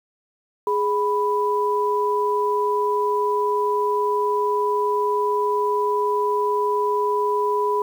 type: tone pair together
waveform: sine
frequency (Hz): 415.8 / 989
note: G#4 / B5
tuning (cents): +2 / +2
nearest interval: octave + minor third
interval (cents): 1500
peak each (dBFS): -21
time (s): 0.67-7.82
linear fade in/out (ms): 2
effects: 8-bit